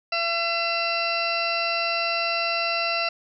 harmonic tone, 675 Hz, E5, 41 cents sharp, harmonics 1 / 2 / 3 / 4 / 6 / 7 / 8, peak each -28 / -30 / -35 / -26 / -35 / -32 / -36 dBFS, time 0.12-3.09 s, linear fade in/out 5 ms, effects none

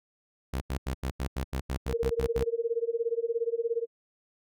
sawtooth tone bursts, 65.6 Hz, C2, 5 cents sharp, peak -25 dBFS, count 12, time 0.53-2.439 s, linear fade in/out 10 ms, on 83 ms, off 83 ms
sine tone with tremolo, 463.9 Hz, A#4, 8 cents flat, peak -23 dBFS, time 1.88-3.87 s, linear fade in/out 50 ms, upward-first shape sine, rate 17 Hz, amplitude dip 95%
effects none

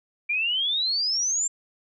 sine exponential sweep, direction up, 2349 to 7440 Hz, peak -22 dBFS, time 0.29-1.48 s, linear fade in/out 10 ms, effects none

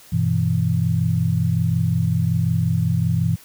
sine chord, E minor, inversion first, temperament equal, 98 / 123.47 / 164.81 Hz, G2 / B2 / E3, 0 / 0 / 0 cents, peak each -22 / -21 / -20 dBFS, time 0.12-3.36 s, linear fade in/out 10 ms, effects white hiss -47 dBFS RMS until 3.44 s

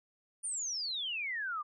sine exponential sweep, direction down, 9530 to 1159 Hz, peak -34 dBFS, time 0.43-1.63 s, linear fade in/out 20 ms, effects none

